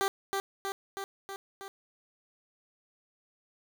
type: tone with echo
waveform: 15% pulse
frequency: 392 Hz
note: G4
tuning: in tune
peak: -20 dBFS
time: 0.01-0.08 s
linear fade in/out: 0 ms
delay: 320 ms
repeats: 5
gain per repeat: -3 dB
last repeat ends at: 1.68 s
effects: none